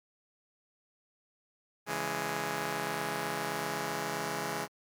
5% pulse chord, C# minor, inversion none, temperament just, 138.59 / 166.31 / 207.9 Hz, C#3 / E3 / G#3, 0 / +16 / +2 cents, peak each -27 / -26 / -26 dBFS, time 1.86-4.68 s, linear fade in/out 50 ms, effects MP3 96 kbps

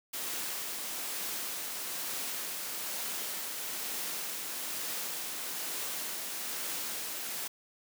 white noise with tremolo, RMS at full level -36 dBFS, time 0.13-7.48 s, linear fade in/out 10 ms, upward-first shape triangle, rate 1.1 Hz, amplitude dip 25%, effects high-pass 200 Hz 12 dB/octave

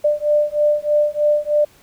sine beating tone pair, 593 / 596.2 Hz, D5 / D5, +17 / +26 cents, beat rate 3.2 Hz, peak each -17 dBFS, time 0.04-1.65 s, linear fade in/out 10 ms, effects pink hiss -51 dBFS RMS until 1.82 s

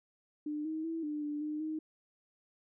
sine tone with pitch steps, 299.4 / 315.5 / 327.2 / 299 / 295.3 / 302.8 / 312.3 Hz, D4 / D#4 / E4 / D4 / D4 / D#4 / D#4, +33 / +24 / -13 / +31 / +10 / -47 / +7 cents, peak -34 dBFS, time 0.46-1.79 s, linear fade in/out 5 ms, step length 190 ms, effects none

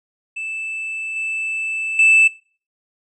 triangle tone with level steps, 2637 Hz, E7, in tune, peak -23 / -20 / -8 dBFS, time 0.36-2.28 s, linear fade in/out 10 ms, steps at 1.16 / 1.99 s, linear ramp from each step 2 ms, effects noise-tail reverb RT60 0.4 s tail -21 dB re dry + resampled to 24000 Hz

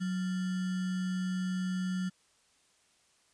sine tone with sample-and-hold, 184.2 Hz, F#3, 7 cents flat, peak -30 dBFS, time 0-2.1 s, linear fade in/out 20 ms, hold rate 1575 Hz, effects white hiss -68 dBFS RMS until 3.33 s + resampled to 22050 Hz

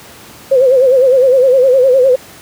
sine tone with vibrato, 519 Hz, C5, 14 cents flat, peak -5 dBFS, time 0.51-2.16 s, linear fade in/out 10 ms, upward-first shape sine, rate 9.8 Hz, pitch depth 91 cents each way, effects pink hiss -36 dBFS RMS until 2.41 s + high-pass 100 Hz 12 dB/octave

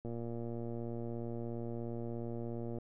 click train, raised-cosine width 2 ms, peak -29 dBFS, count 321, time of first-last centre 0.05-2.785 s, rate 117 Hz, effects none

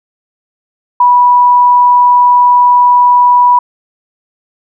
sine tone, 980 Hz, B5, 14 cents flat, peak -3 dBFS, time 1-3.59 s, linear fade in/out 5 ms, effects none

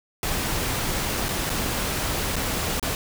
pink noise with dropouts, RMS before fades -26 dBFS, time 0.23-2.95 s, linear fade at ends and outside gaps 1 ms, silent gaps 1.285-1.289 / 1.495-1.5 / 2.358-2.364 / 2.797-2.827 s, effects none

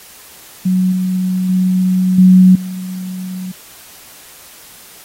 sine tone with level steps, 185 Hz, F#3, in tune, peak -10 / -13 / -10 / -3 / -21 dBFS, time 0.65-3.52 s, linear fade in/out 10 ms, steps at 0.92 / 1.49 / 2.18 / 2.55 s, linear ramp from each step 5 ms, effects white hiss -39 dBFS RMS until 5.04 s + AAC 48 kbps

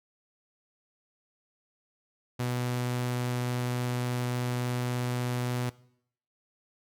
sawtooth tone, 123.47 Hz, B2, in tune, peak -24 dBFS, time 2.39-5.7 s, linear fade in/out 10 ms, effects noise-tail reverb RT60 0.7 s tail -21 dB re dry + MP3 96 kbps

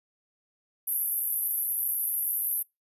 white band-pass noise, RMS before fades -29 dBFS, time 0.87-2.63 s, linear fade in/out 10 ms, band 11000 to 13000 Hz, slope 96 dB/octave, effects noise-tail reverb RT60 0.2 s tail -25 dB re dry + resampled to 32000 Hz

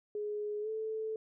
sine tone with pitch glide, 418.2 to 438.5 Hz, G#4 to A4, +12 to -6 cents, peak -34 dBFS, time 0.15-1.16 s, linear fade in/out 2 ms, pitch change +82 cents, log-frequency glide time 0.61-0.69 s, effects none

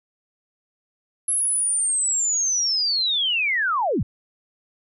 sine linear sweep, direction down, 11030 to 61.74 Hz, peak -19 dBFS, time 1.28-4.03 s, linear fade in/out 5 ms, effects none

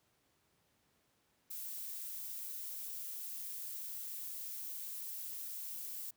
violet noise, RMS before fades -44 dBFS, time 1.5-6.11 s, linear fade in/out 10 ms, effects pink hiss -75 dBFS RMS until 6.16 s + high-pass 80 Hz 12 dB/octave

